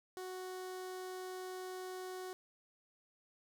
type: tone with notch filter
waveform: sawtooth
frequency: 370 Hz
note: F#4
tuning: in tune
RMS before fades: -45 dBFS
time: 0.17-2.33 s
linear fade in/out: 0 ms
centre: 2500 Hz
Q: 2
effects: none